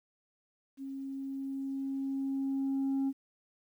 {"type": "tone with level ramp", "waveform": "sine", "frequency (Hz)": 271.3, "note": "C#4", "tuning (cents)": -37, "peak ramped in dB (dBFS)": [-38, -25], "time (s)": [0.77, 3.13], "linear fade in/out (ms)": 50, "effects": ["tanh soft clip ceiling -27 dBFS", "11-bit"]}